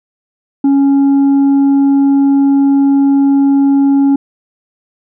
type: tone with tanh clipping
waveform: triangle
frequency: 277.2 Hz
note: C#4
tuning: in tune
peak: -7 dBFS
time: 0.64-4.16 s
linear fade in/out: 5 ms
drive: 8 dB
effects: none